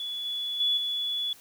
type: tone with level steps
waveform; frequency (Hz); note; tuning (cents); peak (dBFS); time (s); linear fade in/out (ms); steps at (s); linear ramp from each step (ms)
sine; 3419; G#7; +50; -31 / -29 / -22 / -27; 0-1.33; 2; 0.25 / 0.6 / 0.77; 5
effects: white hiss -53 dBFS RMS until 1.4 s